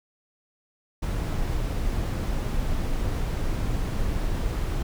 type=noise; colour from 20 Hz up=brown; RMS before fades=-26 dBFS; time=1.02-4.83 s; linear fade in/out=10 ms; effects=none